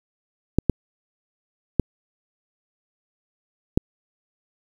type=clicks; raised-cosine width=3 ms; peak=-3 dBFS; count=4; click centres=0.586 / 0.697 / 1.797 / 3.775 s; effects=7-bit